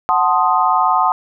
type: chord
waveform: sine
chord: F# diminished seventh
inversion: none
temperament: equal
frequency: 740 / 880 / 1046.5 / 1244.5 Hz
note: F#5 / A5 / C6 / Eb6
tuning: 0 / 0 / 0 / 0 cents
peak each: -17 dBFS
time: 0.09-1.12 s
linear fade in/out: 0 ms
effects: none